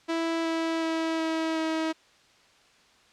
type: tone with pitch steps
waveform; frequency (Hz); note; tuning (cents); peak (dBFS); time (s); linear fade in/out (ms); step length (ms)
sawtooth; 329.6 / 327.1 / 324.7 / 322.3 / 319.8; E4 / E4 / E4 / E4 / D#4; 0 / -13 / -26 / -39 / +48; -22; 0.08-1.93; 20; 370
effects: white hiss -59 dBFS RMS until 3.12 s + low-pass 5000 Hz 12 dB/octave